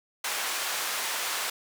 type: band-pass noise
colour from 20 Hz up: pink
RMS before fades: -31 dBFS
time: 0.24-1.5 s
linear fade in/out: 5 ms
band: 920 to 15000 Hz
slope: 12 dB/octave
effects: none